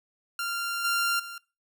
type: tone with level steps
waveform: sawtooth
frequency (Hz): 1388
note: F6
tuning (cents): -11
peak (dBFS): -25 / -20 / -34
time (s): 0.39-1.38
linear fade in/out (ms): 2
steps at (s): 0.84 / 1.19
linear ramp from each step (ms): 10
effects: noise-tail reverb RT60 0.3 s tail -22 dB re dry